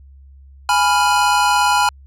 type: chord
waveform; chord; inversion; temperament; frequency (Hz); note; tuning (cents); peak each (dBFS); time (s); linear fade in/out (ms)
square; F diminished; first; equal; 830.6 / 987.8 / 1396.9; Ab5 / Cb6 / F6; 0 / 0 / 0; -17 / -17 / -20; 0.69-1.89; 2
effects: added 68 Hz sine -40 dBFS peak until 2.06 s + low-pass 11000 Hz 12 dB/octave